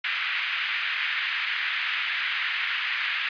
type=band-pass noise; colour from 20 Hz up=pink; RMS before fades=-28 dBFS; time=0.04-3.29 s; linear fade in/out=5 ms; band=1700 to 2900 Hz; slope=24 dB/octave; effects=resampled to 11025 Hz